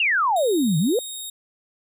sine exponential two-way sweep, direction down then up, 2889 to 147.9 to 535 Hz, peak -17 dBFS, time 0-0.99 s, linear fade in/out 2 ms, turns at 0.78 s
15% pulse tone, 3729 Hz, A#7, in tune, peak -24 dBFS, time 0.36-1.3 s, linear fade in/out 5 ms
effects none

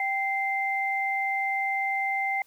sine tone pair together, 782 / 2084 Hz, G5 / C7, -4 / -7 cents, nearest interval octave + perfect fourth, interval 1697 cents, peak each -28 / -27 dBFS, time 0-2.42 s, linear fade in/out 2 ms, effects white hiss -62 dBFS RMS until 2.46 s

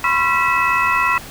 sine tone cluster, 1002 / 1080 / 1357 / 1956 / 2590 Hz, B5 / C#6 / E6 / B6 / E7, +25 / -45 / +50 / -17 / -31 cents, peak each -20 dBFS, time 0.04-1.18 s, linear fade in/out 2 ms, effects tanh soft clip ceiling -2 dBFS + pink hiss -35 dBFS RMS until 1.3 s

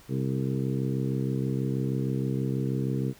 harmonic tone with a mistuned harmonic, 66.3 Hz, C2, 23 cents sharp, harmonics 2 / 3 / 4 / 5 / 6 / 7, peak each -28 / -32 / -34 / -36 / -38 / -39 dBFS, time 0.08-3.14 s, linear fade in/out 50 ms, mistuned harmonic 7, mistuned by -20 cents, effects pink hiss -54 dBFS RMS until 3.19 s

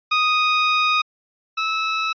20% pulse tone pair in turn, 1244.5 / 1303.3 Hz, D#6 / E6, 0 / -20 cents, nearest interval minor second, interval 80 cents, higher second, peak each -11 / -15 dBFS, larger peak first, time 0.11-1.02 / 1.57-2.13 s, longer first, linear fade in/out 10 ms, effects resampled to 11025 Hz

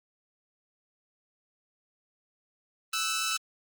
10% pulse tone pair together, 1313.7 / 1499 Hz, E6 / F#6, -6 / +22 cents, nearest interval major second, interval 228 cents, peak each -20 / -26 dBFS, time 2.93-3.37 s, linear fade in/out 5 ms, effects Opus 24 kbps

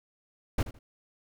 brown noise with echo, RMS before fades -25 dBFS, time 0.58-0.63 s, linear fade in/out 5 ms, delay 80 ms, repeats 2, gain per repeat -14 dB, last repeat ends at 0.79 s, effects none

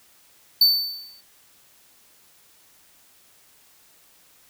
square tone with exponential decay, 4532 Hz, C#8, 37 cents sharp, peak -11 dBFS, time 0.61-1.21 s, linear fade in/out 5 ms, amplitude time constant 130 ms, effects white hiss -56 dBFS RMS until 4.49 s

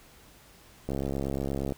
click train, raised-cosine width 2 ms, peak -18 dBFS, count 58, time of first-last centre 0.89-1.722 s, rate 68.5 Hz, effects pink hiss -55 dBFS RMS until 1.77 s

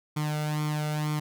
sawtooth tone with flanger, 151.3 Hz, D#3, 48 cents flat, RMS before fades -29 dBFS, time 0.16-1.2 s, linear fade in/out 10 ms, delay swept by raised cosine 0.89 to 1.44 ms, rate 2.1 Hz, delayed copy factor +0.7, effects none

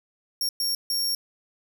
sawtooth tone bursts at uneven times, 5530 Hz, F8, 18 cents flat, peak -21 dBFS, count 3, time 0.41-0.49 / 0.6-0.75 / 0.9-1.15 s, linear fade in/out 2 ms, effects none

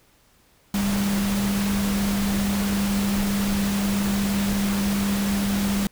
sine tone in noise, 200 Hz, G3, 35 cents sharp, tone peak -21 dBFS, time 0.74-5.87 s, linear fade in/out 2 ms, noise pink, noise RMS -29 dBFS, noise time 0.74-5.87 s, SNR +5 dB, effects pink hiss -59 dBFS RMS until 5.91 s

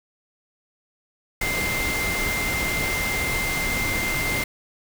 sine tone in noise, 2093 Hz, C7, in tune, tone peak -25 dBFS, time 1.41-4.44 s, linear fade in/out 5 ms, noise pink, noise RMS -27 dBFS, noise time 1.41-4.44 s, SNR -1 dB, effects none

